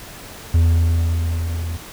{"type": "tone with level ramp", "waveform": "triangle", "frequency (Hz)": 83.3, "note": "E2", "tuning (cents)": 19, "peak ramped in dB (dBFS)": [-8, -21], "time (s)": [0.54, 1.77], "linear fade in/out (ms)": 5, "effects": ["pink hiss -37 dBFS RMS until 1.92 s"]}